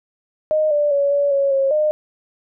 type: tone with pitch steps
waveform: sine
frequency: 618 / 588 / 564 / 570 / 555 / 543 / 609 Hz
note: D#5 / D5 / C#5 / C#5 / C#5 / C#5 / D#5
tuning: -12 / +2 / +30 / +48 / +2 / -36 / -37 cents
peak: -14 dBFS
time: 0.51-1.91 s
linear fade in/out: 0 ms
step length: 200 ms
effects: none